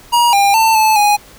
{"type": "tone with pitch steps", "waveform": "square", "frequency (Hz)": [952, 801, 892, 871, 828], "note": ["A#5", "G5", "A5", "A5", "G#5"], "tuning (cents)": [36, 37, 23, -18, -5], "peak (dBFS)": -9, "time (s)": [0.12, 1.17], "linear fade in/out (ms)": 20, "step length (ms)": 210, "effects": ["pink hiss -41 dBFS RMS until 1.38 s"]}